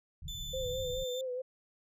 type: low-pass noise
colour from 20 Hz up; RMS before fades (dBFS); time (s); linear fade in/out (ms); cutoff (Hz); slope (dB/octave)
pink; -43; 0.22-1.04; 5; 170; 96
type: tone with pitch glide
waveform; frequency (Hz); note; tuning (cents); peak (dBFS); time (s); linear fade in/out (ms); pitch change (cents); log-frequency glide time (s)
35% pulse; 3520 to 3567; A7 to A7; 0 to +23; -39; 0.28-1.21; 2; +23; 0.48-0.89
type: tone with vibrato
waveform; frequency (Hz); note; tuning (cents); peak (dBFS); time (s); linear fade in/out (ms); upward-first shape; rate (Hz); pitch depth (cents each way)
sine; 510; C5; -44; -34; 0.53-1.42; 10; sine; 4.7; 53
effects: resampled to 32000 Hz